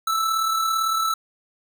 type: tone with amplitude modulation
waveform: square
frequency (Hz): 1318.5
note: E6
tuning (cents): 0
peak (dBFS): -19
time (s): 0.07-1.14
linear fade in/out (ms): 5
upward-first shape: sine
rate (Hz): 37.8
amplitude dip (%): 40
effects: none